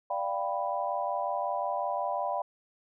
sine chord, G dominant seventh, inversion second, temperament equal, 587.3 / 698.5 / 784 / 987.8 Hz, D5 / F5 / G5 / B5, 0 / 0 / 0 / 0 cents, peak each -34 dBFS, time 0.1-2.42 s, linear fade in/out 5 ms, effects none

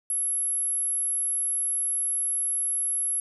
sine tone, 11175 Hz, F9, in tune, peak -24 dBFS, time 0.1-3.2 s, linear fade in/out 2 ms, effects none

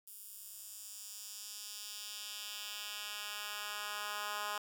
10% pulse tone with high-pass filter sweep, 207.7 Hz, G#3, in tune, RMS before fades -44 dBFS, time 0.07-4.58 s, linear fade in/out 2 ms, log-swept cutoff 11000 to 1100 Hz, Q 1.1, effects none

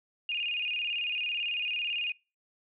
sine tone with vibrato, 2642 Hz, E7, 3 cents sharp, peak -29 dBFS, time 0.29-2.12 s, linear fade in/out 2 ms, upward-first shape square, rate 18 Hz, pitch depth 110 cents each way, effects noise-tail reverb RT60 0.3 s tail -24 dB re dry

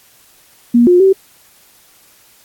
sine tone with pitch steps, 238.5 / 356.6 / 384.4 Hz, A#3 / F4 / G4, +40 / +36 / -34 cents, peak -5 dBFS, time 0.74-1.13 s, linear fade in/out 10 ms, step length 130 ms, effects white hiss -48 dBFS RMS until 2.44 s + AAC 64 kbps

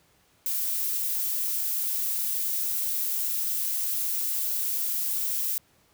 violet noise, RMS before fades -28 dBFS, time 0.46-5.58 s, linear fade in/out 0 ms, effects pink hiss -63 dBFS RMS until 5.93 s + high-pass 60 Hz 12 dB/octave

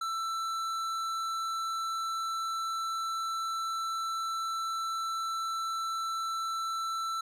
triangle tone with tanh clipping, 1332 Hz, E6, 18 cents sharp, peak -33 dBFS, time 0.01-7.21 s, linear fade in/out 5 ms, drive 18 dB, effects none

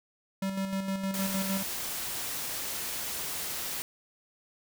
square tone with tremolo, 193.3 Hz, G3, 24 cents flat, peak -29 dBFS, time 0.42-1.63 s, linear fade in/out 5 ms, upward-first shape square, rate 6.5 Hz, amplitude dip 45%
white noise, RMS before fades -35 dBFS, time 1.14-3.82 s, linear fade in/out 0 ms
effects none

